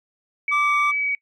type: tone with vibrato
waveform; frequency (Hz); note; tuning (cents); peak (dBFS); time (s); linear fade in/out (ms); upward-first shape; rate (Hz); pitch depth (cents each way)
sine; 2272; C#7; +42; -20; 0.48-1.15; 2; triangle; 2.6; 12
type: tone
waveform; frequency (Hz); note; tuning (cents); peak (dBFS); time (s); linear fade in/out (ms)
triangle; 1174.7; D6; 0; -17; 0.51-0.92; 20
effects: noise-tail reverb RT60 0.1 s tail -22 dB re dry + MP3 96 kbps